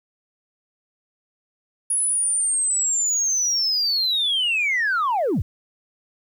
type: linear sweep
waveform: sine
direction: down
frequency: 10440 to 50 Hz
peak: -17 dBFS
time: 1.9-5.42 s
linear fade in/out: 5 ms
effects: tanh soft clip ceiling -16 dBFS + 9-bit